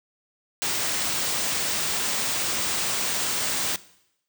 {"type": "band-stop noise", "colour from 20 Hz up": "white", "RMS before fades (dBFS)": -26, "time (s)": [0.62, 3.76], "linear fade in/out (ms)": 0, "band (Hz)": [9800, 15000], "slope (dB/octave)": 96, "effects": ["noise-tail reverb RT60 0.8 s tail -19 dB re dry", "high-pass 80 Hz 12 dB/octave"]}